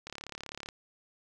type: click train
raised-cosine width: 0.2 ms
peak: -23 dBFS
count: 23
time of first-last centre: 0.07-0.688 s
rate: 35.6 Hz
effects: none